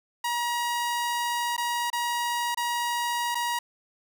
sawtooth tone with dropouts, 954 Hz, A#5, 40 cents sharp, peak -22 dBFS, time 0.24-3.59 s, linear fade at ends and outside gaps 5 ms, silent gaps 1.566-1.578 / 1.902-1.929 / 2.547-2.572 / 3.347-3.352 s, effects none

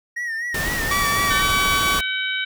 triangle tone with vibrato, 1864.7 Hz, A#6, in tune, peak -22 dBFS, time 0.16-1.42 s, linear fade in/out 10 ms, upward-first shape sine, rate 4 Hz, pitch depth 73 cents each way
pink noise, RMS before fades -26 dBFS, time 0.54-2.01 s, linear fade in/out 5 ms
sawtooth tone with pitch glide, 1148 to 1136.8 Hz, D6 to C#6, -40 to +43 cents, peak -16 dBFS, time 0.91-1.99 s, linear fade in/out 2 ms, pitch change -17 cents, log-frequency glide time 1.36-1.76 s
harmonic tone, 760 Hz, F#5, 46 cents sharp, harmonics 2 / 3 / 4 / 5, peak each -25 / -27 / -28 / -29 dBFS, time 1.3-2.45 s, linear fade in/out 10 ms
effects none

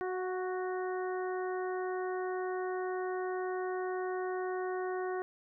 harmonic tone with a mistuned harmonic, 370 Hz, F#4, in tune, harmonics 1 / 2 / 3 / 4 / 5, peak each -34 / -40 / -44 / -46 / -48 dBFS, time 0.01-5.22 s, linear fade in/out 0 ms, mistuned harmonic 2, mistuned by -19 cents, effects none

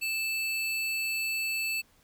square tone pair together, 2637 / 4435 Hz, E7 / C#8, 0 / 0 cents, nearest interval major sixth, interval 900 cents, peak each -30 / -38 dBFS, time 0.01-1.82 s, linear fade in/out 20 ms, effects pink hiss -64 dBFS RMS until 2.03 s

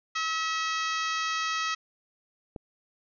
harmonic tone, 644 Hz, E5, 41 cents flat, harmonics 2 / 3 / 4 / 5 / 6 / 7 / 8 / 9 / 10, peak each -30 / -34 / -36 / -38 / -40 / -41 / -42 / -43 / -44 dBFS, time 0.15-1.75 s, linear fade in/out 10 ms
click, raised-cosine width 2 ms, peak -24 dBFS, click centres 2.562 s
effects none

